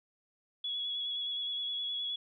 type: tone with vibrato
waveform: sine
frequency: 3372 Hz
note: G#7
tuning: 26 cents sharp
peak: -33 dBFS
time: 0.64-2.16 s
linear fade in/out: 5 ms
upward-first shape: square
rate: 9.6 Hz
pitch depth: 14 cents each way
effects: none